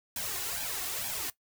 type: noise with flanger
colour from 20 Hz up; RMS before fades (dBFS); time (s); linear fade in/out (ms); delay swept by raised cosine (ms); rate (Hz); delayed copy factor
white; -35; 0.16-1.3; 2; 1.2 to 2.8; 2.2; +0.75
effects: noise-tail reverb RT60 0.1 s tail -17 dB re dry